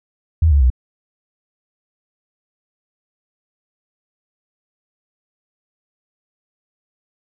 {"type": "tone with pitch steps", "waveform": "sine", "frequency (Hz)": [80.7, 71.07, 62.59], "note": ["E2", "C#2", "B1"], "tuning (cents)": [-36, 44, 24], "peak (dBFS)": -9, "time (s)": [0.42, 0.702], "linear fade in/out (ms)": 5, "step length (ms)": 94, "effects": []}